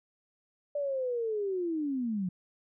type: linear sweep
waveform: sine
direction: down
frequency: 587.3 to 174.61 Hz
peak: -29 dBFS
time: 0.75-2.29 s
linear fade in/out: 5 ms
effects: none